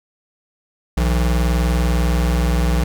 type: tone pair together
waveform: square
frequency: 60.9 / 162.35 Hz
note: B1 / E3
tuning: -24 / -26 cents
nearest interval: octave + perfect fourth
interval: 1698 cents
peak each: -16 / -23 dBFS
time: 0.97-2.84 s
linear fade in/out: 5 ms
effects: none